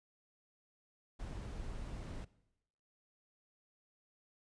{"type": "noise", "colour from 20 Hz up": "brown", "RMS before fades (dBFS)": -44, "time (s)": [1.19, 2.25], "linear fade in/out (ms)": 10, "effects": ["noise-tail reverb RT60 0.9 s tail -20 dB re dry", "resampled to 22050 Hz"]}